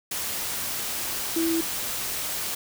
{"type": "tone in noise", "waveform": "sine", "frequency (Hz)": 329.6, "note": "E4", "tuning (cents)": 0, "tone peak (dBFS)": -22, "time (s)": [1.36, 1.61], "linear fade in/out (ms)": 5, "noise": "white", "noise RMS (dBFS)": -30, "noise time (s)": [0.11, 2.55], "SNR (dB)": 5, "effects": []}